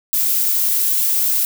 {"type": "noise", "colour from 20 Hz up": "violet", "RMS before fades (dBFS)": -17, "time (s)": [0.13, 1.45], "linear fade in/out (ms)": 0, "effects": []}